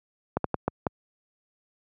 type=slowing click train; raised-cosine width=1 ms; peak=-10 dBFS; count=5; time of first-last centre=0.37-0.868 s; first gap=73 ms; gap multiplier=1.37; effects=high-pass 80 Hz 12 dB/octave